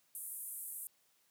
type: band-pass noise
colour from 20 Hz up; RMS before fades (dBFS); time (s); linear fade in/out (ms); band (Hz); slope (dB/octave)
pink; -45; 0.15-0.87; 0; 9000 to 14000; 48
effects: white hiss -73 dBFS RMS until 1.3 s + high-pass 100 Hz 12 dB/octave